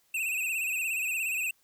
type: tone with vibrato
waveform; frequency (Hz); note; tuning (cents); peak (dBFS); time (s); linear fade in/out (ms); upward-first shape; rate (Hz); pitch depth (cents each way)
square; 2600; E7; -24; -29; 0.14-1.51; 5; sine; 17; 87
effects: white hiss -68 dBFS RMS until 1.63 s